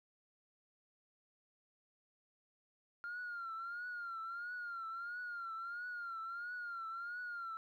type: tone with vibrato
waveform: sine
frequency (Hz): 1396.9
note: F6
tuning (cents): 0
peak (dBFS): -40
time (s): 3.04-7.57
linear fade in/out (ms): 0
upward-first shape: triangle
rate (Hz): 1.5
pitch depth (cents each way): 100
effects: tanh soft clip ceiling -38 dBFS + 13-bit